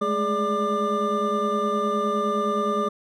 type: tone cluster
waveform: triangle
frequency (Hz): 206.4 / 216.1 / 415.4 / 584 / 1195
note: G#3 / A3 / G#4 / D5 / D6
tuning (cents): -10 / -31 / 0 / -10 / +30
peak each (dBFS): -29 / -29 / -25 / -27 / -23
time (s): 0.01-2.89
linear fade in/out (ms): 10
effects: none